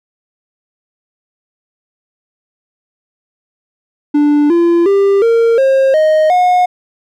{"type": "tone with pitch steps", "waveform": "triangle", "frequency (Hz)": [293.7, 341.3, 396.6, 460.9, 535.5, 622.3, 723.2], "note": ["D4", "F4", "G4", "A#4", "C5", "D#5", "F#5"], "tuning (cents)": [0, -40, 20, -20, 40, 0, -40], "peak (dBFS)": -5, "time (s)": [4.14, 6.66], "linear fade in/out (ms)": 10, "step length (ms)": 360, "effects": []}